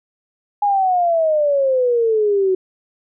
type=exponential sweep; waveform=sine; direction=down; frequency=830.6 to 370 Hz; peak=-13 dBFS; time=0.62-2.55 s; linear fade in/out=5 ms; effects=none